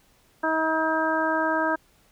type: harmonic tone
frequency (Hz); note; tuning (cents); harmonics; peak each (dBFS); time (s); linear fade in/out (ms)
318.4; D#4; +40; 1 / 2 / 3 / 4 / 5; -28 / -27 / -27 / -30 / -27; 0.43-1.76; 10
effects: pink hiss -61 dBFS RMS until 2.11 s